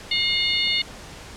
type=harmonic tone with a mistuned harmonic; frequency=723 Hz; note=F#5; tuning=40 cents flat; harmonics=3 / 4 / 5 / 6; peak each=-25 / -25 / -25 / -25 dBFS; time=0.11-0.82 s; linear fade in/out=5 ms; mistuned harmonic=3; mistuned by=-32 cents; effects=pink hiss -40 dBFS RMS until 1.36 s + low-pass 8000 Hz 12 dB/octave